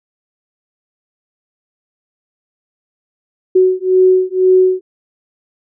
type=beating tone pair; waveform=sine; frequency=370.7 / 372.7 Hz; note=F#4 / F#4; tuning=+3 / +13 cents; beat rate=2 Hz; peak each=-11 dBFS; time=3.55-4.81 s; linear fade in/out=10 ms; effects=none